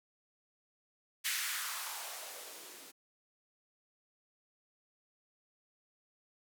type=noise with band-pass filter sweep; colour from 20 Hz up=violet; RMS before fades=-41 dBFS; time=1.24-2.92 s; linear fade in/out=20 ms; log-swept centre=2100 to 260 Hz; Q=2.3; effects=none